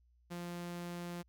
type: tone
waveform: sawtooth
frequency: 174.1 Hz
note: F3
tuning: 5 cents flat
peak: -37 dBFS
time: 0.3-1.23 s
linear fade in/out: 20 ms
effects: added 60 Hz sine -66 dBFS peak until 1.28 s